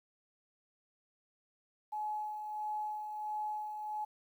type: tone with tremolo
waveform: sine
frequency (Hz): 849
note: G#5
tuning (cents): +38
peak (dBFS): -34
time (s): 1.92-4.05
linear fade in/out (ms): 10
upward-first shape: sine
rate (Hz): 1.5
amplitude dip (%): 45
effects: 11-bit